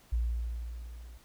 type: tone with level ramp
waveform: sine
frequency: 58.27 Hz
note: A#1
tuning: in tune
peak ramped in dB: -25 to -46 dBFS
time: 0.12-1.18 s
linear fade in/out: 10 ms
effects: pink hiss -61 dBFS RMS until 1.24 s